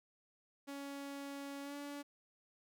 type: tone with pitch glide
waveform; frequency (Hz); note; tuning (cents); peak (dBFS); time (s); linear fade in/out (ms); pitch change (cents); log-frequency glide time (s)
sawtooth; 280 to 286.5; C#4 to D4; +18 to -43; -40; 0.67-2.03; 20; +39; 1.62-1.75
effects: none